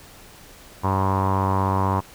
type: tone with low-pass filter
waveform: sawtooth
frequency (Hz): 96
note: G2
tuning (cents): -36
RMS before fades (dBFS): -21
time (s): 0.83-2.01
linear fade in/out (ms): 20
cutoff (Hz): 1000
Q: 7.6
effects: pink hiss -46 dBFS RMS until 2.14 s